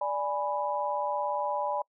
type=chord; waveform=sine; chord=G# diminished; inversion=second; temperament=equal; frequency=587.3 / 830.6 / 987.8 Hz; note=D5 / G#5 / B5; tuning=0 / 0 / 0 cents; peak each=-32 dBFS; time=0.01-1.82 s; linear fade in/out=5 ms; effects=noise-tail reverb RT60 0.1 s tail -25 dB re dry